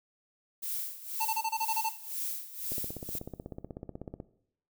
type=noise with tremolo; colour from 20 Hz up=violet; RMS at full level=-34 dBFS; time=0.62-3.19 s; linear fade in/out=10 ms; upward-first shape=sine; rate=2 Hz; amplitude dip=80%
type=tone bursts; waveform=square; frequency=892 Hz; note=A5; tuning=23 cents sharp; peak=-29 dBFS; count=9; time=1.2-1.893 s; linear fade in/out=10 ms; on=53 ms; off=27 ms
type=click train; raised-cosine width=2 ms; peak=-26 dBFS; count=25; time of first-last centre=2.72-4.201 s; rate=16.2 Hz
effects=noise-tail reverb RT60 0.7 s tail -17 dB re dry